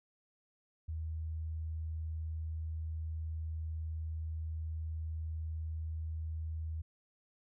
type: tone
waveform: sine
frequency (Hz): 79.7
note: D#2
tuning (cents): +42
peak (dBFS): -36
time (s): 0.88-6.82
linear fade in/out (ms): 10
effects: none